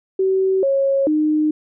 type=tone with pitch steps; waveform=sine; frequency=381.1 / 547 / 306 Hz; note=G4 / C#5 / D#4; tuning=-49 / -23 / -29 cents; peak=-14 dBFS; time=0.19-1.51 s; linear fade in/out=5 ms; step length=440 ms; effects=none